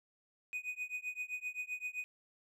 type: tone with tremolo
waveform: triangle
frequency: 2489 Hz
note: D#7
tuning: in tune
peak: -33 dBFS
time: 0.53-2.04 s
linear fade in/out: 0 ms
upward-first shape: triangle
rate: 7.7 Hz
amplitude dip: 100%
effects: none